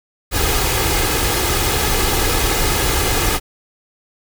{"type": "noise with comb filter", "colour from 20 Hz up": "pink", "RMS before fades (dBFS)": -17, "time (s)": [0.31, 3.4], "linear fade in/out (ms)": 50, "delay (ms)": 2.4, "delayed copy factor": 0.55, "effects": []}